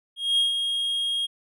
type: tone with ADSR envelope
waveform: triangle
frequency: 3259 Hz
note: G#7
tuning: 33 cents flat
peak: -16 dBFS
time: 0.16-1.27 s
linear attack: 220 ms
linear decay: 140 ms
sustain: -6 dB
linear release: 21 ms
effects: none